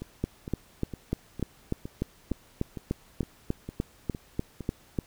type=two click trains; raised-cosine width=3 ms; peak=-14 / -23 dBFS; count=17 / 11; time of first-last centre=0.24-4.988 / 0.02-4.607 s; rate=3.37 / 2.18 Hz; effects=pink hiss -58 dBFS RMS until 5.06 s